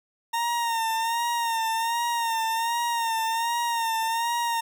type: tone with vibrato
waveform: 40% pulse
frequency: 921 Hz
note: A#5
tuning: 21 cents flat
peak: -23 dBFS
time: 0.33-4.61 s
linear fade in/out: 10 ms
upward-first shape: sine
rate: 1.3 Hz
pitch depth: 49 cents each way
effects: 10-bit